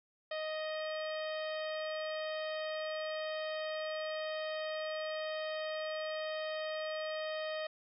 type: harmonic tone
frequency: 623 Hz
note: D#5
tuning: 2 cents sharp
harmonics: 1 / 2 / 3 / 4 / 5 / 6 / 7 / 8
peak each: -37 / -47 / -45 / -51 / -49 / -53 / -53 / -58 dBFS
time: 0.31-7.67 s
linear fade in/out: 5 ms
effects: none